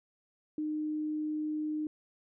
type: tone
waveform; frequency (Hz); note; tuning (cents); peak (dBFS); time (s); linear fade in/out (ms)
sine; 305.7; D#4; -30; -31; 0.58-1.87; 2
effects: none